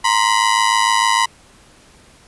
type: ring-modulated tone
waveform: sawtooth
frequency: 986 Hz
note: B5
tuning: 3 cents flat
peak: -6 dBFS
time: 0.04-1.26 s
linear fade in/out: 10 ms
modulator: 53.3 Hz
effects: pink hiss -48 dBFS RMS until 2.27 s + resampled to 24000 Hz